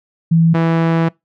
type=tone pair in turn; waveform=sine / sawtooth; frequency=164.81 / 164.81 Hz; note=E3 / E3; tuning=0 / 0 cents; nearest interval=unison; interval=0 cents; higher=neither; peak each=-8 dBFS; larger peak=neither; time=0.31-0.54 / 0.54-1.09 s; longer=second; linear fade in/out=10 ms; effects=noise-tail reverb RT60 0.2 s tail -25 dB re dry + low-pass 2000 Hz 12 dB/octave